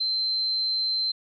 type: tone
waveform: sine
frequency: 4105 Hz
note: C8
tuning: 34 cents flat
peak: -23 dBFS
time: 0-1.12 s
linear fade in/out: 10 ms
effects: none